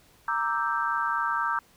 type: chord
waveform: sine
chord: E half-diminished seventh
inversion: second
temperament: equal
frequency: 932.3 / 1174.7 / 1318.5 / 1568 Hz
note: Bb5 / D6 / E6 / G6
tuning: 0 / 0 / 0 / 0 cents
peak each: -30 dBFS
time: 0.28-1.59 s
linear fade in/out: 2 ms
effects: pink hiss -59 dBFS RMS until 1.76 s